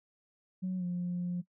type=tone with pitch glide; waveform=sine; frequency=185 to 177.05 Hz; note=F#3 to F3; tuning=0 to +24 cents; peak=-30 dBFS; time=0.62-1.42 s; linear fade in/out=20 ms; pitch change=-76 cents; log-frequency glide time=0.77-0.85 s; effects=noise-tail reverb RT60 0.1 s tail -19 dB re dry + tanh soft clip ceiling -28 dBFS